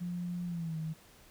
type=tone with pitch glide; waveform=sine; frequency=176.1 to 158.71 Hz; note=F3 to D#3; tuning=+15 to +35 cents; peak=-34 dBFS; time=0-0.94 s; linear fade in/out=20 ms; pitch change=-180 cents; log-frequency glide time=0.45-0.77 s; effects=pink hiss -59 dBFS RMS until 1.3 s